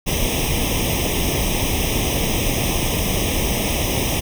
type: noise with comb filter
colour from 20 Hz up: pink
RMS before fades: -20 dBFS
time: 0.06-4.21 s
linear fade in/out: 20 ms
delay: 0.34 ms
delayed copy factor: +1
effects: none